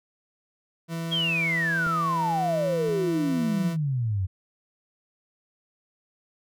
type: tone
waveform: 40% pulse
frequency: 165.6 Hz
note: E3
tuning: 8 cents sharp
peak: -28 dBFS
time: 0.88-3.77 s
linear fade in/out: 50 ms
type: exponential sweep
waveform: sine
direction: down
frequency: 3322 to 89.5 Hz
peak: -23 dBFS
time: 1.11-4.27 s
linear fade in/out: 20 ms
type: clicks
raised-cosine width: 2 ms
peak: -23 / -31 dBFS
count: 2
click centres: 1.867 / 2.891 s
effects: none